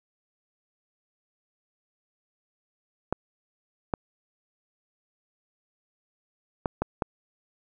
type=clicks; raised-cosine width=1 ms; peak=-11 dBFS; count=5; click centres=3.126 / 3.938 / 6.658 / 6.82 / 7.022 s; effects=none